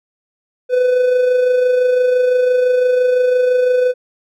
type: tone with amplitude modulation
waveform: triangle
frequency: 501 Hz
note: B4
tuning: 25 cents sharp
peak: -7 dBFS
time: 0.69-3.94 s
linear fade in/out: 50 ms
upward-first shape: sine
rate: 25.9 Hz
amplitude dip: 40%
effects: none